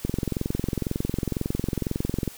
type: click train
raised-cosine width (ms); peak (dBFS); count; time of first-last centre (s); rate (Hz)
3; -12; 50; 0.05-2.277; 22
effects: white hiss -45 dBFS RMS until 2.37 s